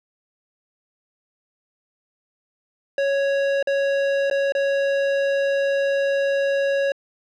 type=tone with dropouts; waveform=square; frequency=554.4 Hz; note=C#5; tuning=in tune; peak=-19 dBFS; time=2.98-6.92 s; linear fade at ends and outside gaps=2 ms; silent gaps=3.627-3.672 / 4.3-4.311 / 4.522-4.55 s; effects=low-pass 3000 Hz 12 dB/octave